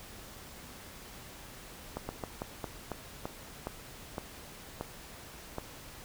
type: slowing click train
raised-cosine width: 1 ms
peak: -21 dBFS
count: 11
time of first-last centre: 1.97-5.584 s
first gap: 120 ms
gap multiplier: 1.23
effects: pink hiss -49 dBFS RMS until 6.04 s